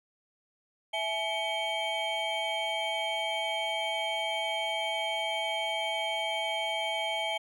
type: tone cluster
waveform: triangle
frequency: 658 / 850 / 2252 / 3154 Hz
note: E5 / G#5 / C#7 / G7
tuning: -3 / +40 / +27 / +10 cents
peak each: -33 / -33 / -34 / -33 dBFS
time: 0.93-7.38 s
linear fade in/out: 10 ms
effects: none